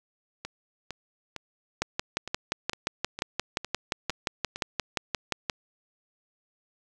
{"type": "two click trains", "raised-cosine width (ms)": 0.2, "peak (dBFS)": [-9, -18], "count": [22, 10], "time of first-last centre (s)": [[1.82, 5.498], [0.45, 4.56]], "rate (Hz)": [5.71, 2.19], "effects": []}